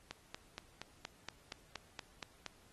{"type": "click train", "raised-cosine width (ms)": 0.2, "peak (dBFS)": -25, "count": 11, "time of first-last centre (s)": [0.11, 2.463], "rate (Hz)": 4.25, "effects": ["pink hiss -66 dBFS RMS until 2.72 s", "AAC 32 kbps"]}